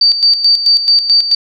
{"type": "tone with tremolo", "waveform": "sine", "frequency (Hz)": 4618, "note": "D8", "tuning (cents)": -30, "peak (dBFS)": -5, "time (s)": [0.01, 1.35], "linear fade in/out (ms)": 5, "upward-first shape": "square", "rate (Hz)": 4.6, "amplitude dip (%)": 65, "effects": []}